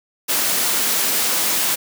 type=high-pass noise; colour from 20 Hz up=white; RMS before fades=-19 dBFS; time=0.28-1.76 s; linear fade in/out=20 ms; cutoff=160 Hz; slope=24 dB/octave; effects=none